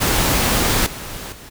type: noise with level steps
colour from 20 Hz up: pink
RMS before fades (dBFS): -17 / -31 / -39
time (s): 0-1.5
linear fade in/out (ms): 20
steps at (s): 0.86 / 1.32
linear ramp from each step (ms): 5
effects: none